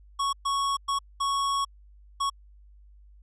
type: tone bursts at uneven times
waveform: square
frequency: 1108.7 Hz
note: C#6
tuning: in tune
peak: -25 dBFS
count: 5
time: 0.19-0.33 / 0.45-0.77 / 0.88-0.99 / 1.2-1.65 / 2.2-2.3 s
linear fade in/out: 10 ms
effects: added 50 Hz sine -50 dBFS peak until 3.22 s + resampled to 22050 Hz